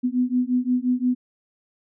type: beating tone pair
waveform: sine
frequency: 246.9 / 252.6 Hz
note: B3 / B3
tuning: 0 / +39 cents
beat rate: 5.7 Hz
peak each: -22 dBFS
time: 0.03-1.15 s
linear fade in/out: 20 ms
effects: none